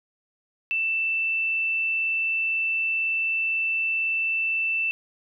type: tone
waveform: sine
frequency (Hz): 2661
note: E7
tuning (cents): +16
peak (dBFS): -22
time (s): 0.71-4.91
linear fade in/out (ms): 0
effects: none